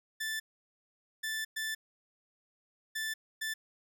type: tone bursts at uneven times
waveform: sawtooth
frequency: 1760 Hz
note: A6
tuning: in tune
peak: -30 dBFS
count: 5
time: 0.2-0.4 / 1.23-1.45 / 1.56-1.75 / 2.95-3.14 / 3.41-3.54 s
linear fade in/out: 10 ms
effects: none